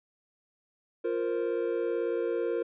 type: chord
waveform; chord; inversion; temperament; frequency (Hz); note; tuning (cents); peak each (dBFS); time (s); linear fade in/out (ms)
triangle; F suspended fourth; none; just; 349.2 / 465.6 / 523.8; F4 / Bb4 / C5; 0 / -2 / +2; -30 / -28 / -33; 1.04-2.63; 10
effects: resampled to 8000 Hz